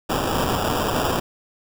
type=noise with sample-and-hold; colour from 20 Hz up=blue; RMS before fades=-22 dBFS; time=0.09-1.2 s; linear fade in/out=10 ms; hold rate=2100 Hz; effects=none